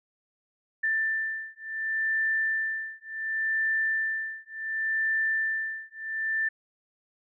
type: beating tone pair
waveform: sine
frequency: 1775 / 1775.69 Hz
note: A6 / A6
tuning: +15 / +15 cents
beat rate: 0.69 Hz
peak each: -29 dBFS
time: 0.83-6.49 s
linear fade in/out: 10 ms
effects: none